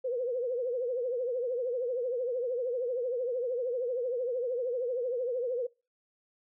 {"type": "tone with vibrato", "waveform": "sine", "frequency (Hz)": 493.9, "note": "B4", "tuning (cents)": 0, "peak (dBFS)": -29, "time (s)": [0.04, 5.67], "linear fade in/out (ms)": 10, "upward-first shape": "triangle", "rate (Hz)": 13, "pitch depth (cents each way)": 130, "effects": ["noise-tail reverb RT60 0.3 s tail -24 dB re dry"]}